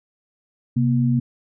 sine tone pair together, 130.8 / 238.1 Hz, C3 / A#3, 0 / +37 cents, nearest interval minor seventh, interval 1037 cents, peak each -18 / -19 dBFS, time 0.76-1.2 s, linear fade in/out 10 ms, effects none

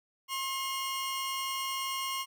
sawtooth tone pair together, 1070.2 / 2857 Hz, C6 / F7, +39 / +39 cents, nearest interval octave + perfect fourth, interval 1700 cents, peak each -30 / -34 dBFS, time 0.28-2.26 s, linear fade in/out 50 ms, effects none

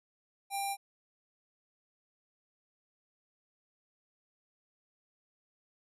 square tone with low-pass filter, 793 Hz, G5, 20 cents sharp, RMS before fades -35 dBFS, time 0.5-0.77 s, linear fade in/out 50 ms, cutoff 11000 Hz, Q 5.7, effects none

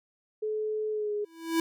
sine tone with pitch glide, 429.9 to 416 Hz, A4 to G#4, -40 to +3 cents, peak -28 dBFS, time 0.42-1.25 s, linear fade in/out 10 ms, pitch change -57 cents, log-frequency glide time 0.91-1.13 s
square tone with exponential growth, 328.8 Hz, E4, 4 cents flat, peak -22 dBFS, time 1.24-1.6 s, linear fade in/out 2 ms, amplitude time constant 77 ms
effects none

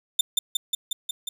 sawtooth tone with echo, 3581 Hz, A7, 30 cents sharp, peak -13 dBFS, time 0.19-0.21 s, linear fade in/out 5 ms, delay 180 ms, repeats 6, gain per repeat -2 dB, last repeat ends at 1.29 s, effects none

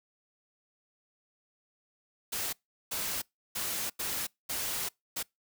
white noise bursts at uneven times, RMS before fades -34 dBFS, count 6, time 2.32-2.53 / 2.91-3.22 / 3.55-3.9 / 3.99-4.27 / 4.49-4.89 / 5.16-5.23 s, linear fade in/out 10 ms, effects noise-tail reverb RT60 0.2 s tail -26 dB re dry

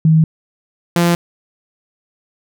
sine / sawtooth tone pair in turn, 159.1 / 172.04 Hz, D#3 / F3, +39 / -26 cents, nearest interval minor second, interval 135 cents, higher second, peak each -7 dBFS, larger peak neither, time 0.05-0.24 / 0.96-1.15 s, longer neither, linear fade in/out 2 ms, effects none

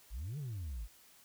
sine exponential two-way sweep, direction up then down, 46.41 to 155.56 to 46.41 Hz, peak -36 dBFS, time 0.1-0.88 s, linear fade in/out 50 ms, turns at 0.38 s, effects tanh soft clip ceiling -37 dBFS + white hiss -62 dBFS RMS until 1.24 s

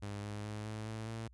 sawtooth tone with pitch steps, 102 / 104.02 / 106.09 / 108.19 / 110.34 / 112.52 Hz, G#2 / G#2 / G#2 / A2 / A2 / A2, -31 / +3 / +37 / -29 / +5 / +39 cents, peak -36 dBFS, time 0.02-1.28 s, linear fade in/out 10 ms, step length 210 ms, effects added 60 Hz sine -57 dBFS peak until 1.33 s + resampled to 24000 Hz

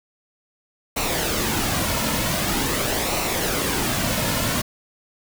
pink noise with flanger, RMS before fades -23 dBFS, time 0.96-4.62 s, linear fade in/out 10 ms, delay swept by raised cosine 0.6 to 2.6 ms, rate 0.45 Hz, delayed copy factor -0.5, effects none

